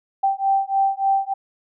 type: beating tone pair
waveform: sine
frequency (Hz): 780 / 783.4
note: G5 / G5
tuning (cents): -9 / -1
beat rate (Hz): 3.4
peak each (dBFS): -20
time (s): 0.23-1.34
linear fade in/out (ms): 10
effects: none